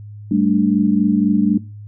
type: chord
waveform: sine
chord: G suspended second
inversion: none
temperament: equal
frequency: 196 / 220 / 293.7 Hz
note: G3 / A3 / D4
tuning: 0 / 0 / 0 cents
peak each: -17 dBFS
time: 0.31-1.58 s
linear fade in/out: 5 ms
effects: noise-tail reverb RT60 0.3 s tail -20 dB re dry + added 104 Hz sine -32 dBFS peak until 1.87 s